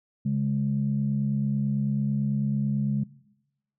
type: tone pair together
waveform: sine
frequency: 138.62 / 207.7 Hz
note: C#3 / G#3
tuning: 0 / 0 cents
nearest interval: perfect fifth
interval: 700 cents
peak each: -25 / -25 dBFS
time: 0.25-3.04 s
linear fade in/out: 10 ms
effects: noise-tail reverb RT60 0.9 s tail -20 dB re dry + tanh soft clip ceiling -15 dBFS